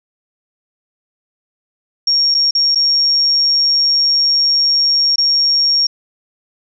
sine tone with dropouts, 5550 Hz, F8, 12 cents flat, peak -10 dBFS, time 2.07-5.87 s, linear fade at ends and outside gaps 5 ms, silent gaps 2.344-2.347 / 2.51-2.55 / 2.749-2.756 / 5.159-5.181 s, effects none

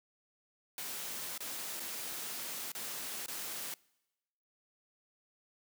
white noise with dropouts, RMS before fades -41 dBFS, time 0.78-3.74 s, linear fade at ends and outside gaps 1 ms, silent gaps 1.378-1.405 / 1.797-1.802 / 2.718-2.75 / 3.261-3.282 s, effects noise-tail reverb RT60 1.0 s tail -25 dB re dry + high-pass 150 Hz 12 dB/octave

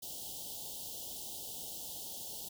white band-stop noise, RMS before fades -44 dBFS, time 0.02-2.49 s, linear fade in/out 10 ms, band 900 to 2900 Hz, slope 96 dB/octave, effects none

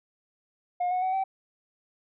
sine tone with pitch steps, 715 / 732.6 / 750.5 / 769 Hz, F5 / F#5 / F#5 / G5, +41 / -17 / +24 / -33 cents, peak -22 dBFS, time 0.8-1.24 s, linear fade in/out 10 ms, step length 110 ms, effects tanh soft clip ceiling -23 dBFS

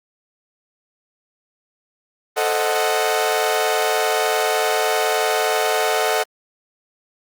sawtooth chord, A diminished seventh, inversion none, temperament equal, 440 / 523.3 / 622.3 / 740 Hz, A4 / C5 / Eb5 / Gb5, 0 / 0 / 0 / 0 cents, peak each -18 / -23 / -19 / -18 dBFS, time 2.36-6.24 s, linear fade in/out 20 ms, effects Opus 24 kbps

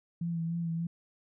sine tone with vibrato, 167.4 Hz, E3, 27 cents sharp, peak -30 dBFS, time 0.21-0.87 s, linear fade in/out 5 ms, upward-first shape sine, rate 3.4 Hz, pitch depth 29 cents each way, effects none

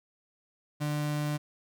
35% pulse tone, 148.6 Hz, D3, 21 cents sharp, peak -27 dBFS, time 0.8-1.38 s, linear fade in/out 20 ms, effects none

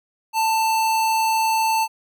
square tone, 888 Hz, A5, 16 cents sharp, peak -18 dBFS, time 0.33-1.88 s, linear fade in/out 50 ms, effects none

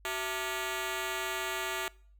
10% pulse ring-modulated tone, 519 Hz, C5, 14 cents flat, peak -21 dBFS, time 0.05-1.88 s, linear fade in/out 0 ms, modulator 142 Hz, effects noise-tail reverb RT60 0.5 s tail -24 dB re dry + added 50 Hz sine -56 dBFS peak until 2.19 s

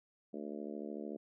harmonic tone, 73.42 Hz, D2, in tune, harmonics 3 / 4 / 5 / 6 / 7 / 8 / 9, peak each -45 / -46 / -47 / -49 / -52 / -52 / -55 dBFS, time 0.33-1.17 s, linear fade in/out 10 ms, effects none

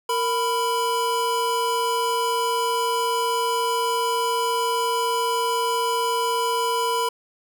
square tone pair together, 463.3 / 992 Hz, A#4 / B5, -11 / +7 cents, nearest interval octave + minor second, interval 1318 cents, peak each -26 / -23 dBFS, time 0.09-7.09 s, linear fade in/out 5 ms, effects none

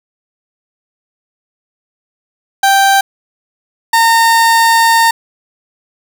30% pulse tone pair in turn, 784 / 914.7 Hz, G5 / A#5, 0 / -33 cents, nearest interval minor third, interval 267 cents, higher second, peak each -4 dBFS, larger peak neither, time 2.63-3.01 / 3.93-5.11 s, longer second, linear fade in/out 5 ms, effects none

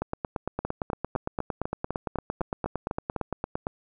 two click trains, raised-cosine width 1 ms, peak -15 / -14 dBFS, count 11 / 33, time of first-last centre 0.65-3.163 / 0.02-3.669 s, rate 3.98 / 8.77 Hz, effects none

